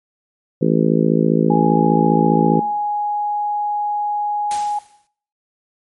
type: harmonic tone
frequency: 55 Hz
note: A1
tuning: in tune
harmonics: 3 / 4 / 5 / 6 / 7 / 8 / 9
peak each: -18 / -19 / -20 / -21 / -21 / -22 / -23 dBFS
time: 0.61-2.6 s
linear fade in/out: 10 ms
type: tone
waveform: sine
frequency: 830.6 Hz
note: G#5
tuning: in tune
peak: -17 dBFS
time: 1.5-4.79 s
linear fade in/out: 5 ms
type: noise with exponential decay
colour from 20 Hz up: white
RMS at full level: -27 dBFS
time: 4.51-5.07 s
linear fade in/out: 0 ms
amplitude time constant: 120 ms
effects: noise-tail reverb RT60 0.6 s tail -20 dB re dry + MP3 48 kbps